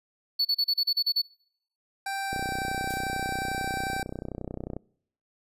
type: tone bursts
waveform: triangle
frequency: 4440 Hz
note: C#8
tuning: 2 cents sharp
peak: -20 dBFS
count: 9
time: 0.39-1.219 s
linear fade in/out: 10 ms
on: 61 ms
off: 35 ms
type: tone with pitch glide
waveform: 25% pulse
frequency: 784 to 778.1 Hz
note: G5 to G5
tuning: 0 to -13 cents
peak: -26 dBFS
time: 2.06-4.03 s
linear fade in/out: 5 ms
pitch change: -13 cents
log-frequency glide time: 2.17-2.56 s
type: click train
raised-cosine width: 2 ms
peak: -21 dBFS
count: 77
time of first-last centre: 2.33-4.766 s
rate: 31.2 Hz
type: noise with exponential decay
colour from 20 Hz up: violet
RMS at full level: -35 dBFS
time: 2.9-3.2 s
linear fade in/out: 1 ms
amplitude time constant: 65 ms
effects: noise-tail reverb RT60 0.7 s tail -26 dB re dry + resampled to 32000 Hz